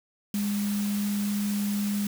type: tone in noise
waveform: sine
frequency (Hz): 204.6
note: G#3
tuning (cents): -26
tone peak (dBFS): -25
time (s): 0.34-2.07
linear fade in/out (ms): 2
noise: white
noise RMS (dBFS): -38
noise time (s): 0.34-2.07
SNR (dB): +10
effects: none